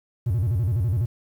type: tone with vibrato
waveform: triangle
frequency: 103.83 Hz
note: G#2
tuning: in tune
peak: -17 dBFS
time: 0.26-1.06 s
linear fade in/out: 10 ms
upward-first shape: square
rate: 12 Hz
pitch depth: 250 cents each way
effects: tanh soft clip ceiling -14 dBFS + 9-bit